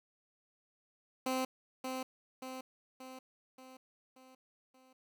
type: tone with echo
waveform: 15% pulse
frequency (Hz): 259.4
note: C4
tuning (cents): -15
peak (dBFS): -26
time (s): 1.26-1.45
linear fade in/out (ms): 5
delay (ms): 580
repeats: 6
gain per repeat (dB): -5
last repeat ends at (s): 4.93
effects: none